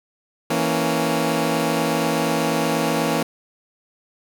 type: chord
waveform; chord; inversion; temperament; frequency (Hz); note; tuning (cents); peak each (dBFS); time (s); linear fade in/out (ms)
15% pulse; A# diminished; second; equal; 164.81 / 233.1 / 277.2; E3 / A#3 / C#4; 0 / 0 / 0; -17; 0.5-3.23; 5
effects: none